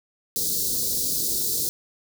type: band-stop noise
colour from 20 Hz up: white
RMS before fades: -25 dBFS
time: 0.36-1.69 s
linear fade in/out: 0 ms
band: 500 to 4000 Hz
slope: 48 dB/octave
effects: none